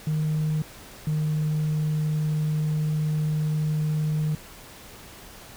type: tone pair in turn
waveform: sine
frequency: 154.5 / 153.43 Hz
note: D#3 / D#3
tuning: -12 / -24 cents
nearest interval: unison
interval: 12 cents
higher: first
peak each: -20 dBFS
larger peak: neither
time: 0.07-0.62 / 1.07-4.35 s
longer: second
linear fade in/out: 2 ms
effects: tanh soft clip ceiling -20 dBFS + pink hiss -45 dBFS RMS until 5.56 s